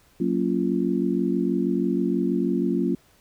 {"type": "chord", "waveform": "sine", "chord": "Gb major seventh", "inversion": "none", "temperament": "just", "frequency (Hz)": [185, 231.2, 277.5, 346.9], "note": ["Gb3", "Bb3", "Db4", "F4"], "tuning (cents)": [0, -14, 2, -12], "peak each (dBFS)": -26, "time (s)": [0.2, 2.95], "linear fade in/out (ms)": 5, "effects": ["pink hiss -59 dBFS RMS until 3.2 s"]}